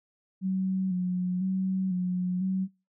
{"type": "tone with vibrato", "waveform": "sine", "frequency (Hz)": 185, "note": "F#3", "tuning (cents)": 0, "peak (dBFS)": -25, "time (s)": [0.41, 2.68], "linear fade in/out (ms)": 50, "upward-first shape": "square", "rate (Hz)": 1, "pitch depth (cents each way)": 36, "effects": ["noise-tail reverb RT60 0.3 s tail -25 dB re dry"]}